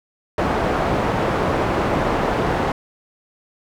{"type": "low-pass noise", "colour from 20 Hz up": "white", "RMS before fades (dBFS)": -20, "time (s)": [0.38, 2.72], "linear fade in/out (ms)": 2, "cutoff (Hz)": 850, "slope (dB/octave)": 12, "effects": []}